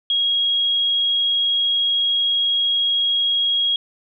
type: tone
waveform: sine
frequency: 3291 Hz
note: G#7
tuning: 16 cents flat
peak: -16 dBFS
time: 0.1-3.76 s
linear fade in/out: 2 ms
effects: none